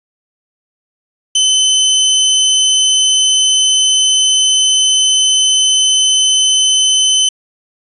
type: tone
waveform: 25% pulse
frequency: 3045 Hz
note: F#7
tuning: 49 cents sharp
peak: -5 dBFS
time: 1.35-7.29 s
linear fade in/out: 5 ms
effects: resampled to 24000 Hz